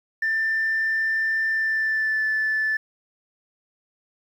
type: tone with pitch glide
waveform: sine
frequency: 1783 to 1749.3 Hz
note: A6 to A6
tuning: +22 to -11 cents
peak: -19 dBFS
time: 0.22-2.77 s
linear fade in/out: 5 ms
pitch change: -33 cents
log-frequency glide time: 1.5-2.25 s
effects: tanh soft clip ceiling -17 dBFS + 9-bit